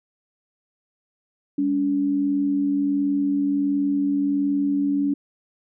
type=tone pair together; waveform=sine; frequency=203.3 / 284.7 Hz; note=G#3 / C#4; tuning=-37 / +46 cents; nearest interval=tritone; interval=583 cents; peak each=-29 / -19 dBFS; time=1.58-5.14 s; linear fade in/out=5 ms; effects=none